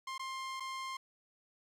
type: tone with dropouts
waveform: sawtooth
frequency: 1057 Hz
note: C6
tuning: 17 cents sharp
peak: -35 dBFS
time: 0.07-0.97 s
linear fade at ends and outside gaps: 5 ms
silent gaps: 0.18-0.194 / 0.599-0.604 s
effects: low-pass 7000 Hz 12 dB/octave + 11-bit